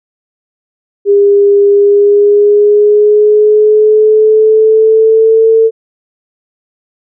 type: tone with pitch glide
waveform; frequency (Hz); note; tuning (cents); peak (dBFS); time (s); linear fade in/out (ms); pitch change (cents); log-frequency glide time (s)
sine; 403.8 to 448; G#4 to A4; -49 to +31; -3; 1.05-5.71; 50; +180; 1.68-5.52
effects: none